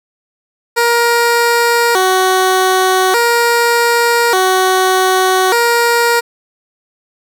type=tone with vibrato; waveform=15% pulse; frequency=420 Hz; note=G#4; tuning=19 cents sharp; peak=-3 dBFS; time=0.76-6.21 s; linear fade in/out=20 ms; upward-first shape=square; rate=0.42 Hz; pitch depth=200 cents each way; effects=none